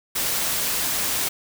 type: noise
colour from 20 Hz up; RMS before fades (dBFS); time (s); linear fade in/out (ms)
white; -24; 0.15-1.29; 10
effects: none